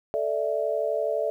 sine chord, A suspended fourth, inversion none, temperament equal, 440 / 587.3 / 659.3 Hz, A4 / D5 / E5, 0 / 0 / 0 cents, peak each -29 / -27 / -28 dBFS, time 0.14-1.3 s, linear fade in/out 0 ms, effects 10-bit

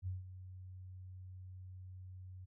sine tone with ADSR envelope, 92.5 Hz, F#2, in tune, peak -36 dBFS, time 0.02-2.46 s, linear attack 50 ms, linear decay 160 ms, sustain -12 dB, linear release 20 ms, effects none

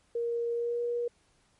sine tone with pitch glide, 469.6 to 477.5 Hz, A#4 to A#4, +13 to +42 cents, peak -28 dBFS, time 0.15-1.08 s, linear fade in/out 5 ms, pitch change +29 cents, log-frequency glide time 0.52-0.83 s, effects pink hiss -68 dBFS RMS until 1.59 s + MP3 48 kbps

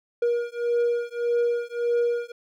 triangle beating tone pair, 474.8 / 476.5 Hz, A#4 / A#4, +32 / +38 cents, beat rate 1.7 Hz, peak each -23 dBFS, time 0.22-2.32 s, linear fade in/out 5 ms, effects none

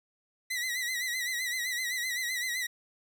sawtooth tone with vibrato, 1975.5 Hz, B6, in tune, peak -27 dBFS, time 0.5-2.67 s, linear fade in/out 10 ms, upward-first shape sine, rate 7.8 Hz, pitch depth 77 cents each way, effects none

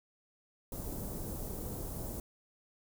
pink band-stop noise, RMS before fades -40 dBFS, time 0.72-2.2 s, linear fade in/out 2 ms, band 560 to 11000 Hz, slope 12 dB/octave, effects none

